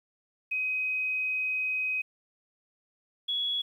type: tone pair in turn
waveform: sine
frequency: 2520 / 3364 Hz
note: D#7 / G#7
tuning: +21 / +22 cents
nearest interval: perfect fourth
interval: 501 cents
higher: second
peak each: -27 dBFS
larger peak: neither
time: 0.51-2.02 / 3.28-3.62 s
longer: first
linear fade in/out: 10 ms
effects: 10-bit